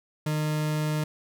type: tone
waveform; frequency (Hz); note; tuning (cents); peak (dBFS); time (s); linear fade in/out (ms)
40% pulse; 152.8; D#3; -31; -24; 0.26-1.04; 5
effects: none